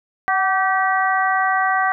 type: harmonic tone with a mistuned harmonic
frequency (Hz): 386.4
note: G4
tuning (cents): -25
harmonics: 2 / 3 / 4 / 5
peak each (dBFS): -19 / -21 / -22 / -23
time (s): 0.28-1.92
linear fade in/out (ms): 0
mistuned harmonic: 2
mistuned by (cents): -43
effects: none